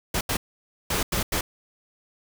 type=noise bursts at uneven times; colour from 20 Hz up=pink; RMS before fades=-25 dBFS; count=5; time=0.14-0.21 / 0.29-0.37 / 0.9-1.03 / 1.12-1.23 / 1.32-1.41 s; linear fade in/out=5 ms; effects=none